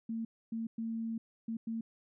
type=tone bursts at uneven times; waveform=sine; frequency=226.5 Hz; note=A#3; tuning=50 cents flat; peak=-34 dBFS; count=5; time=0.09-0.25 / 0.52-0.67 / 0.78-1.18 / 1.48-1.57 / 1.67-1.81 s; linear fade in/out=5 ms; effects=none